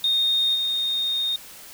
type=tone with level steps; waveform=sine; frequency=3689 Hz; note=A#7; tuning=19 cents flat; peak=-17 / -21 dBFS; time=0.04-1.36 s; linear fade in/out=2 ms; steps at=0.54 s; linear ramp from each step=20 ms; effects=tanh soft clip ceiling -14 dBFS + white hiss -43 dBFS RMS until 1.73 s